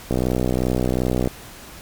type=click train; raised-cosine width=2 ms; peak=-7 dBFS; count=74; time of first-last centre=0.11-1.274 s; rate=62.7 Hz; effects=pink hiss -40 dBFS RMS until 1.81 s + MP3 96 kbps